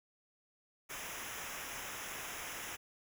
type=noise with comb filter; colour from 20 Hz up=pink; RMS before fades=-44 dBFS; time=0.89-2.77 s; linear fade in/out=20 ms; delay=0.23 ms; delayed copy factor=-0.8; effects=none